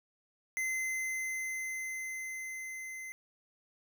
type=tone with level ramp; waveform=square; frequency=2060 Hz; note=C7; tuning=28 cents flat; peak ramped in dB=-32 to -42 dBFS; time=0.57-3.12 s; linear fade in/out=0 ms; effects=none